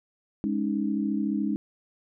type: chord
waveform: sine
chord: Ab suspended fourth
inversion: none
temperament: equal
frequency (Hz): 207.7 / 277.2 / 311.1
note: Ab3 / Db4 / Eb4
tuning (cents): 0 / 0 / 0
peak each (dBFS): -27 / -30 / -30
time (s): 0.44-1.56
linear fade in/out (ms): 0
effects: none